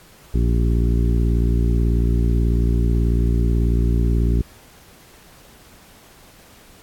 harmonic tone with a mistuned harmonic, 58.27 Hz, A#1, in tune, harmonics 1 / 2 / 3 / 4 / 5 / 6 / 7, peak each -16 / -22 / -26 / -28 / -30 / -32 / -33 dBFS, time 0.34-4.42 s, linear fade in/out 5 ms, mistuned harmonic 7, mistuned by -20 cents, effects pink hiss -48 dBFS RMS until 6.82 s + AAC 64 kbps

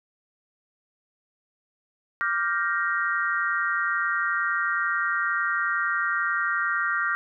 sine chord, G minor seventh, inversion second, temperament equal with one note detuned, 1174.7 / 1396.9 / 1568 / 1873.3 Hz, D6 / F6 / G6 / Bb6, 0 / 0 / 0 / +8 cents, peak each -30 / -26 / -29 / -29 dBFS, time 2.21-7.15 s, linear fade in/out 0 ms, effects none

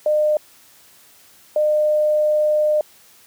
sine tone pair in turn, 606 / 606 Hz, D#5 / D#5, -46 / -46 cents, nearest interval unison, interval 0 cents, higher neither, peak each -14 dBFS, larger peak neither, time 0.06-0.37 / 1.56-2.81 s, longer second, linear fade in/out 2 ms, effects white hiss -50 dBFS RMS until 3.26 s + high-pass 60 Hz 12 dB/octave

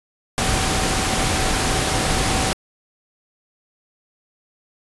sine tone in noise, 760 Hz, F#5, 46 cents sharp, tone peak -29 dBFS, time 0.38-2.53 s, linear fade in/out 0 ms, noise pink, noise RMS -20 dBFS, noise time 0.38-2.53 s, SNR -12 dB, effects resampled to 24000 Hz

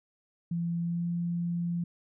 sine tone with pitch glide, 170 to 172.07 Hz, F3 to F3, -46 to -25 cents, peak -28 dBFS, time 0.51-1.84 s, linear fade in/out 5 ms, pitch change +21 cents, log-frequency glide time 0.81-1.06 s, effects none

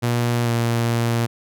sawtooth tone with pitch glide, 119.5 to 117.11 Hz, A#2 to A#2, +43 to +8 cents, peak -14 dBFS, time 0.02-1.27 s, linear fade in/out 20 ms, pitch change -35 cents, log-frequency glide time 0.43-0.5 s, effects none

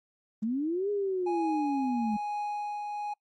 sine linear two-way sweep, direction up then down, 207.7 to 415.3 to 207.7 Hz, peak -27 dBFS, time 0.42-2.17 s, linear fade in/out 10 ms, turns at 0.9 s
triangle tone with tremolo, 830.6 Hz, G#5, in tune, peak -28 dBFS, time 1.26-3.14 s, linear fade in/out 10 ms, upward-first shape triangle, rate 1.1 Hz, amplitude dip 35%
effects noise-tail reverb RT60 0.1 s tail -25 dB re dry + Opus 24 kbps

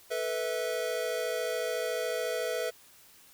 square chord, A suspended second, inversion none, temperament equal with one note detuned, 440 / 493.9 / 650.2 Hz, A4 / B4 / E5, 0 / 0 / -24 cents, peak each -37 / -34 / -35 dBFS, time 0.1-2.71 s, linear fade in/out 20 ms, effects white hiss -57 dBFS RMS until 3.33 s

